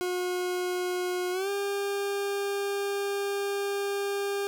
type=tone with pitch glide; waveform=40% pulse; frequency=361.1 to 400.7 Hz; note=F#4 to G4; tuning=-42 to +38 cents; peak=-27 dBFS; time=0.01-4.47 s; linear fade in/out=0 ms; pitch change=+180 cents; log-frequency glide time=1.32-1.49 s; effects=none